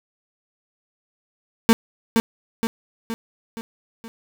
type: tone with echo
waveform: 35% pulse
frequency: 227.2 Hz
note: A#3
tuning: 44 cents flat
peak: -8 dBFS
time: 1.69-1.73 s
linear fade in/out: 0 ms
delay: 470 ms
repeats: 5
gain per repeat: -5 dB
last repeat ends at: 4.08 s
effects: none